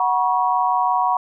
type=chord; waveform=sine; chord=F# suspended fourth; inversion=none; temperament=equal with one note detuned; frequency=740 / 963 / 1108.7 Hz; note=F#5 / B5 / C#6; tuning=0 / -44 / 0 cents; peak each=-20 / -19 / -22 dBFS; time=0-1.17 s; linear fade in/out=2 ms; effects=none